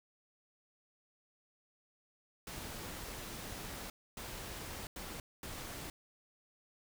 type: noise bursts at uneven times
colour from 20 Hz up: pink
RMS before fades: -45 dBFS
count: 4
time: 2.47-3.9 / 4.17-4.87 / 4.96-5.2 / 5.43-5.9 s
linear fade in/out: 2 ms
effects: none